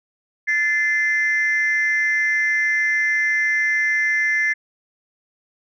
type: tone pair together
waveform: sine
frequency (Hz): 1746.6 / 2073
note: A6 / C7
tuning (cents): -13 / -17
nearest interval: minor third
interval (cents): 296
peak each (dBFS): -18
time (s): 0.47-4.54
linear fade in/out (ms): 20
effects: tanh soft clip ceiling -12 dBFS